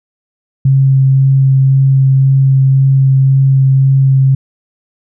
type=tone with vibrato; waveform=sine; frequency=134.6 Hz; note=C3; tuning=49 cents sharp; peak=-5 dBFS; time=0.65-4.35 s; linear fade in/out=5 ms; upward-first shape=sine; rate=1.9 Hz; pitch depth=9 cents each way; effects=none